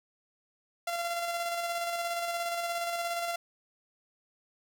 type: tone with tremolo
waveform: sawtooth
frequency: 686 Hz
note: F5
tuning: 31 cents flat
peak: -26 dBFS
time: 0.87-3.36 s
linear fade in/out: 5 ms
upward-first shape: square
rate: 17 Hz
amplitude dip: 30%
effects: none